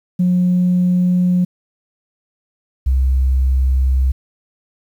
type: tone pair in turn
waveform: sine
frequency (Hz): 179.8 / 65.47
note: F#3 / C2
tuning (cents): -49 / +2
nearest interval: octave + perfect fourth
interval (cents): 1749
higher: first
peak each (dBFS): -10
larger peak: neither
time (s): 0.19-1.45 / 2.86-4.12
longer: neither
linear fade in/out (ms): 10
effects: tanh soft clip ceiling -8 dBFS + 8-bit